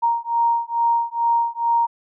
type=beating tone pair; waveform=sine; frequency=932.3 / 934.6 Hz; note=A#5 / A#5; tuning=0 / +4 cents; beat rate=2.3 Hz; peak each=-20 dBFS; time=0.02-1.87 s; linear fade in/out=20 ms; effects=none